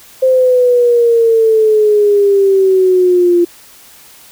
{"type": "exponential sweep", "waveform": "sine", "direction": "down", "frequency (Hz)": [523.3, 344.8], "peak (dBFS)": -6, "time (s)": [0.22, 3.45], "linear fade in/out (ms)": 10, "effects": ["white hiss -40 dBFS RMS until 4.31 s"]}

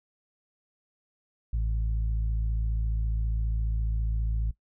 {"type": "harmonic tone", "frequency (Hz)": 54.7, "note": "A1", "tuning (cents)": -9, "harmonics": [1, 2, 3], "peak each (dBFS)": [-25, -36, -44], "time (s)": [1.53, 4.51], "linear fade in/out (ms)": 5, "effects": ["noise-tail reverb RT60 0.1 s tail -18 dB re dry"]}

